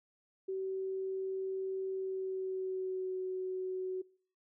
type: tone with pitch glide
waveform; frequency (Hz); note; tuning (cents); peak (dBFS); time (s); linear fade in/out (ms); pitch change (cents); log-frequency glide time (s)
sine; 381.5 to 372.6; G4 to F#4; -47 to +12; -34; 0.48-4.02; 10; -41; 1.89-3.16
effects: noise-tail reverb RT60 0.5 s tail -24 dB re dry